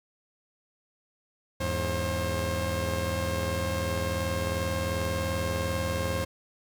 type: tone cluster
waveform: sawtooth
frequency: 82.7 / 102.9 / 534 Hz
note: E2 / G#2 / C5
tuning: +6 / -16 / +35 cents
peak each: -27 / -30 / -27 dBFS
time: 1.6-6.25 s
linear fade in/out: 10 ms
effects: none